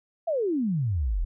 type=exponential sweep; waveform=sine; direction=down; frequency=698.5 to 36.71 Hz; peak=-23 dBFS; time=0.27-1.25 s; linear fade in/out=10 ms; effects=none